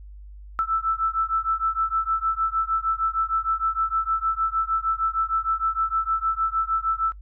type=beating tone pair; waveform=sine; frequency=1318.5 / 1325 Hz; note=E6 / E6; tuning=0 / +9 cents; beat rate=6.5 Hz; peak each=-24 dBFS; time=0.59-7.12 s; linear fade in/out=0 ms; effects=noise-tail reverb RT60 0.1 s tail -19 dB re dry + added 50 Hz sine -39 dBFS peak until 7.21 s